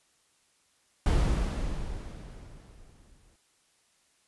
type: noise with exponential decay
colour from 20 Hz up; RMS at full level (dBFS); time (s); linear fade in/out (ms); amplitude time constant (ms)
brown; -22; 1.06-3.36; 2; 500
effects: white hiss -68 dBFS RMS until 4.27 s + resampled to 24000 Hz